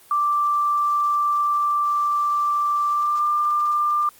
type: tone with pitch glide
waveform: sine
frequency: 1174.7 to 1191.8 Hz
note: D6 to D6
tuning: 0 to +25 cents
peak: -17 dBFS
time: 0.11-4.09 s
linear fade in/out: 2 ms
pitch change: +25 cents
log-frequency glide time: 2.89-3.24 s
effects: white hiss -50 dBFS RMS until 4.19 s + Opus 24 kbps